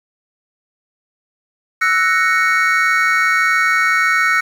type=chord; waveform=triangle; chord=F# dominant seventh; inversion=third; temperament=equal; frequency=1318.5 / 1480 / 1864.7 / 2217 Hz; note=E6 / F#6 / A#6 / C#7; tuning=0 / 0 / 0 / 0 cents; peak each=-16 dBFS; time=1.81-4.41 s; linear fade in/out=10 ms; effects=7-bit